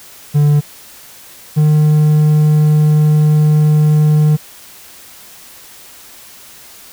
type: tone pair in turn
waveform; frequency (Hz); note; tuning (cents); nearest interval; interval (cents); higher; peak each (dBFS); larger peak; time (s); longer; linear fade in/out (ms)
triangle; 146.83 / 151.92; D3 / D#3; 0 / -41; minor second; 59; second; -5; neither; 0.34-0.61 / 1.56-4.37; second; 20
effects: white hiss -38 dBFS RMS until 6.92 s